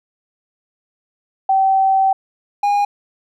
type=tone pair in turn; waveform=sine / triangle; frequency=771 / 815.8 Hz; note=G5 / G#5; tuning=-29 / -31 cents; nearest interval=minor second; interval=98 cents; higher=second; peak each=-11 dBFS; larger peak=neither; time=1.49-2.13 / 2.63-2.85 s; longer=first; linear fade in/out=5 ms; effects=none